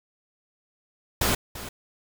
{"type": "noise with echo", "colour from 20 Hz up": "pink", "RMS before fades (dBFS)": -23, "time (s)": [1.21, 1.35], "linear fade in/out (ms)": 5, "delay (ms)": 340, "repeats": 1, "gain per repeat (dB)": -14, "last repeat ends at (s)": 1.69, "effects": []}